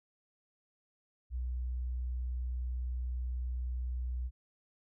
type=tone; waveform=sine; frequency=61.9 Hz; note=B1; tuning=5 cents sharp; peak=-33 dBFS; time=1.3-4.31 s; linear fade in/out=50 ms; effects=none